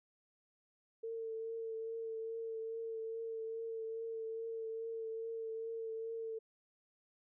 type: tone with vibrato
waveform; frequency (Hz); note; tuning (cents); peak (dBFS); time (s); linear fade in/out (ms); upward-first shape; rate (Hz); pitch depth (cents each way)
sine; 450.7; A4; +42; -39; 1.03-6.39; 10; triangle; 2.4; 23
effects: none